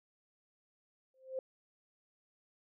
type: tone with exponential growth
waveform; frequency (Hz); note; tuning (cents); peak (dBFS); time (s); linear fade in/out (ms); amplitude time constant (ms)
sine; 523.3; C5; 0; -32; 1.14-1.39; 2; 53
effects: none